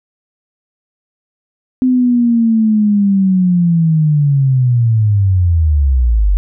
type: linear sweep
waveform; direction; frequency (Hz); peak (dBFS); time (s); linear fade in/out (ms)
sine; down; 257.6 to 45.38; -8; 1.82-6.37; 0
effects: none